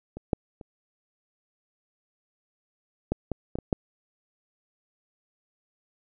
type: clicks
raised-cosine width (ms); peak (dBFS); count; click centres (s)
2; -24 / -9 / -28 / -11 / -15 / -17 / -19 / -9; 8; 0.17 / 0.332 / 0.612 / 3.12 / 3.317 / 3.555 / 3.587 / 3.728
effects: none